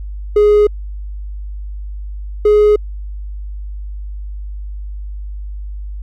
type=tone pair in turn; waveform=triangle; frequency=417.2 / 419.5 Hz; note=G#4 / G#4; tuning=+8 / +17 cents; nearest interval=unison; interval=9 cents; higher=second; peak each=-4 dBFS; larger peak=neither; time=0.36-0.67 / 2.45-2.76 s; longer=neither; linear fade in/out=5 ms; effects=tanh soft clip ceiling 0 dBFS + added 50 Hz sine -23 dBFS peak until 6.02 s